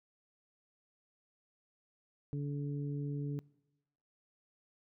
harmonic tone, 143.6 Hz, D3, 39 cents flat, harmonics 1 / 2 / 3, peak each -35 / -42 / -48 dBFS, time 2.33-3.39 s, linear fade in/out 0 ms, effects noise-tail reverb RT60 1.0 s tail -24 dB re dry

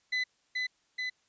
35% pulse tone with echo, 2008 Hz, B6, 28 cents sharp, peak -26 dBFS, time 0.12-0.24 s, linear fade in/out 10 ms, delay 430 ms, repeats 2, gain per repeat -2 dB, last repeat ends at 1.1 s, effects white hiss -71 dBFS RMS until 1.28 s + resampled to 16000 Hz

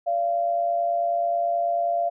sine tone pair together, 577.7 / 687 Hz, D5 / F5, -29 / -29 cents, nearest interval minor third, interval 300 cents, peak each -30 / -21 dBFS, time 0.06-2.1 s, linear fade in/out 20 ms, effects none

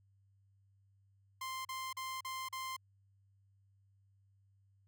sawtooth tone bursts, 1046.5 Hz, C6, in tune, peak -36 dBFS, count 5, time 1.41-2.766 s, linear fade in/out 5 ms, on 240 ms, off 39 ms, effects added 98 Hz sine -67 dBFS peak until 4.87 s

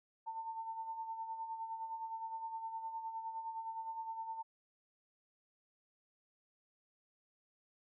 sine tone with tremolo, 899 Hz, A5, 37 cents sharp, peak -38 dBFS, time 0.26-4.43 s, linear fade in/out 20 ms, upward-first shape sine, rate 9.7 Hz, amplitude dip 55%, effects none

